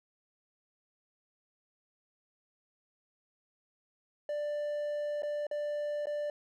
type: tone with dropouts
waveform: triangle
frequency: 590 Hz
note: D5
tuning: 8 cents sharp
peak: -30 dBFS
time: 4.29-6.3 s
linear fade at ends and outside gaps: 2 ms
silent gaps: 5.222-5.232 / 5.468-5.512 / 6.057-6.069 s
effects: none